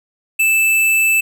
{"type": "tone", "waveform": "square", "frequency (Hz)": 2637, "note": "E7", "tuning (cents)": 0, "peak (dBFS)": -12, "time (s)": [0.39, 1.21], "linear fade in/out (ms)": 10, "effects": []}